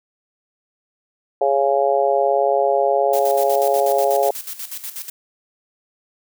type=harmonic tone; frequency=138.59 Hz; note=C#3; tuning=in tune; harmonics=3 / 4 / 5 / 6; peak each=-21 / -18 / -19 / -23 dBFS; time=1.41-4.31 s; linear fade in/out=5 ms
type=noise with tremolo; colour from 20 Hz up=blue; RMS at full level=-29 dBFS; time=3.13-5.1 s; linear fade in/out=5 ms; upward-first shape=square; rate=8.2 Hz; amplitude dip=70%
effects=none